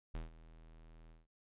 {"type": "tone with ADSR envelope", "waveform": "square", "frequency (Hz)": 40.45, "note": "E1", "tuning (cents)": -32, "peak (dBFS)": -39, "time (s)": [0.14, 1.27], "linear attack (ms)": 8, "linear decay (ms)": 150, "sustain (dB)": -17, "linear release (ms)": 170, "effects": ["resampled to 8000 Hz"]}